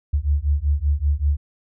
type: beating tone pair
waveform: sine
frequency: 70.1 / 75.3 Hz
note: C#2 / D2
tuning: +20 / +44 cents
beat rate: 5.2 Hz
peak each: -20 dBFS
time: 0.13-1.37 s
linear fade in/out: 10 ms
effects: none